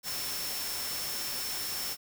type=tone in noise; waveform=sine; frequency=5380 Hz; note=E8; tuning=34 cents sharp; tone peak=-38 dBFS; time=0.03-1.97 s; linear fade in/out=50 ms; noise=white; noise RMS=-36 dBFS; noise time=0.03-1.97 s; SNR=-5 dB; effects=none